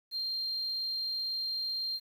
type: tone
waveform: triangle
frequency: 4186 Hz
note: C8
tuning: in tune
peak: -29 dBFS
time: 0.11-2 s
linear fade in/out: 50 ms
effects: tanh soft clip ceiling -29 dBFS + 10-bit